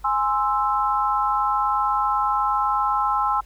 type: chord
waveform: sine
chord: Ab augmented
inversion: none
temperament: equal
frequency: 830.6 / 1046.5 / 1318.5 Hz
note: Ab5 / C6 / E6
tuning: 0 / 0 / 0 cents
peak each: -23 dBFS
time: 0.04-3.41 s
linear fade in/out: 10 ms
effects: added 50 Hz sine -43 dBFS peak until 3.45 s + pink hiss -56 dBFS RMS until 3.45 s